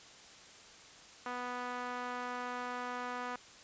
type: tone with band-pass filter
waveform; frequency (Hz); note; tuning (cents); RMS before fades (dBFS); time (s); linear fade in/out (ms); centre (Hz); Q
sawtooth; 246.9; B3; 0; -40; 1.26-3.36; 2; 1200; 1.5
effects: white hiss -55 dBFS RMS until 3.63 s + resampled to 16000 Hz